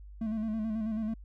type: tone with vibrato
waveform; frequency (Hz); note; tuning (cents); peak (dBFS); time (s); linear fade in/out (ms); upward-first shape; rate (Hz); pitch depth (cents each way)
triangle; 219; A3; -8; -28; 0.21-1.14; 5; square; 9.2; 41
effects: added 50 Hz sine -45 dBFS peak until 1.24 s